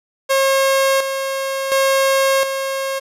sawtooth tone with tremolo, 540 Hz, C#5, 45 cents flat, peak -9 dBFS, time 0.29-3 s, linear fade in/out 20 ms, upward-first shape square, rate 0.7 Hz, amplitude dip 55%, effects resampled to 32000 Hz + 8-bit

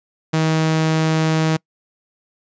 sawtooth tone, 158.9 Hz, D#3, 37 cents sharp, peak -11 dBFS, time 0.33-1.57 s, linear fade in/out 10 ms, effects noise-tail reverb RT60 0.1 s tail -26 dB re dry + resampled to 16000 Hz

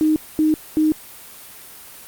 sine tone bursts, 310 Hz, D#4, 6 cents flat, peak -13 dBFS, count 3, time 0.01-0.92 s, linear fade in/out 0 ms, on 150 ms, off 230 ms, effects white hiss -40 dBFS RMS until 2.07 s + Opus 32 kbps

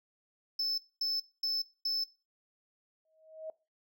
triangle tone bursts, 5260 Hz, E8, 5 cents flat, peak -28 dBFS, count 4, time 0.59-2.04 s, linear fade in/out 5 ms, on 190 ms, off 230 ms
sine tone with exponential growth, 634 Hz, D#5, 32 cents sharp, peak -36 dBFS, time 3.05-3.5 s, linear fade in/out 2 ms, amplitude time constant 97 ms
effects noise-tail reverb RT60 0.3 s tail -20 dB re dry

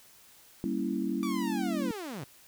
sine chord, G diminished seventh, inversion none, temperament equal, 196 / 233.1 / 277.2 / 329.6 Hz, G3 / Bb3 / Db4 / Fb4, 0 / 0 / 0 / 0 cents, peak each -34 dBFS, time 0.64-1.91 s, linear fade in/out 0 ms
sawtooth linear sweep, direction down, 1174.7 to 117 Hz, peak -33 dBFS, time 1.23-2.24 s, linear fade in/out 0 ms
effects white hiss -57 dBFS RMS until 2.47 s

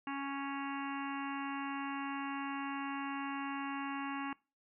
harmonic tone, 277.2 Hz, C#4, in tune, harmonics 1 / 3 / 4 / 5 / 6 / 7 / 8 / 9 / 10, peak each -40 / -44 / -43 / -51 / -48 / -52 / -52 / -57 / -49 dBFS, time 0.07-4.33 s, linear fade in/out 2 ms, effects noise-tail reverb RT60 0.3 s tail -23 dB re dry

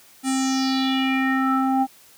square tone with low-pass filter sweep, 264.6 Hz, C4, 20 cents sharp, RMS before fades -21 dBFS, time 0.23-1.87 s, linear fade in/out 50 ms, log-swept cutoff 9300 to 800 Hz, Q 4.7, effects white hiss -51 dBFS RMS until 2.17 s + high-pass 60 Hz 12 dB/octave

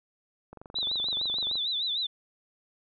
click train, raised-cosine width 1 ms, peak -30 dBFS, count 25, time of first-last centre 0.53-1.556 s, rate 23.4 Hz
sine tone with vibrato, 3729 Hz, A#7, in tune, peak -27 dBFS, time 0.75-2.07 s, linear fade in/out 10 ms, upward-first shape sine, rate 6.6 Hz, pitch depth 130 cents each way
effects none

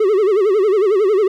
triangle tone with vibrato, 403.7 Hz, G#4, 49 cents flat, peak -9 dBFS, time 0-1.28 s, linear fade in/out 5 ms, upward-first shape sine, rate 11 Hz, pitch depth 160 cents each way, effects none

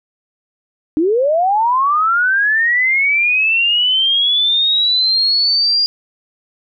sine linear sweep, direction up, 293.7 to 4842 Hz, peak -11 dBFS, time 0.97-5.86 s, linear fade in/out 0 ms, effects none

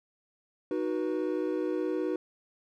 triangle chord, B major, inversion first, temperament equal with one note detuned, 311.1 / 370 / 485.4 Hz, D#4 / F#4 / B4, 0 / 0 / -30 cents, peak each -30 / -30 / -32 dBFS, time 0.71-2.16 s, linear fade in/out 2 ms, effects none

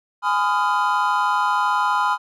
triangle chord, F half-diminished seventh, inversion first, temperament equal with one note detuned, 830.6 / 1009.7 / 1244.5 / 1396.9 Hz, Ab5 / Cb6 / Eb6 / F6, 0 / +38 / 0 / 0 cents, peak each -22 / -18 / -23 / -23 dBFS, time 0.22-2.18 s, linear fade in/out 50 ms, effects none

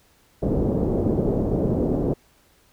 white low-pass noise, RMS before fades -22 dBFS, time 0.42-2.14 s, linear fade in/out 10 ms, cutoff 470 Hz, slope 24 dB/octave, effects pink hiss -59 dBFS RMS until 2.72 s

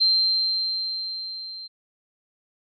sine tone with level ramp, 4142 Hz, C8, 18 cents flat, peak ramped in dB -15 to -35 dBFS, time 0-1.68 s, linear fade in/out 20 ms, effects none

